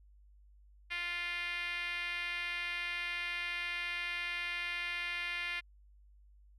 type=tone with band-pass filter; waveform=5% pulse; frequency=349.2 Hz; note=F4; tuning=in tune; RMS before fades=-38 dBFS; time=0.9-5.61 s; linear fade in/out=20 ms; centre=2200 Hz; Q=2.9; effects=added 50 Hz sine -58 dBFS peak until 6.58 s